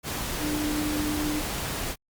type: tone in noise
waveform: sine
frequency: 300 Hz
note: D4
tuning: 37 cents sharp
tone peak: -27 dBFS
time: 0.39-1.43 s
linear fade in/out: 50 ms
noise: pink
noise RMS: -31 dBFS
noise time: 0.03-1.96 s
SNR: +1 dB
effects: Opus 48 kbps

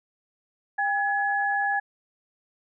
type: tone pair together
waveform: sine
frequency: 803 / 1693.7 Hz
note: G5 / G#6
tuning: +41 / +34 cents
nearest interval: octave + minor second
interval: 1293 cents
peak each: -25 dBFS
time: 0.78-1.8 s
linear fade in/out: 10 ms
effects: none

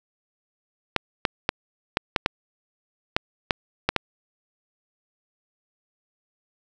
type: clicks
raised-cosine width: 0.3 ms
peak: -3 dBFS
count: 10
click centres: 0.963 / 1.252 / 1.491 / 1.971 / 2.162 / 2.261 / 3.165 / 3.508 / 3.89 / 3.963 s
effects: none

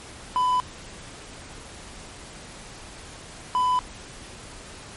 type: tone bursts at uneven times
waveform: triangle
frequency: 1001 Hz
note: B5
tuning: 23 cents sharp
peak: -17 dBFS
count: 2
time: 0.36-0.6 / 3.55-3.79 s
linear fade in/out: 0 ms
effects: pink hiss -42 dBFS RMS until 4.96 s + MP3 48 kbps

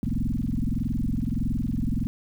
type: tone with frequency modulation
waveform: sine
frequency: 130.81 Hz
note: C3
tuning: in tune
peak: -23 dBFS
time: 0.03-2.07 s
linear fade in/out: 0 ms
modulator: 21.6 Hz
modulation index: 6
effects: 9-bit

